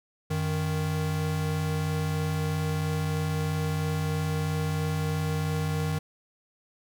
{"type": "tone pair together", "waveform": "square", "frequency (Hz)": [92.5, 155.56], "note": ["F#2", "D#3"], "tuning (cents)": [0, 0], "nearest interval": "major sixth", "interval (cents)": 900, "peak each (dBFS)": [-32, -28], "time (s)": [0.3, 5.99], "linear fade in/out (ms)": 10, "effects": []}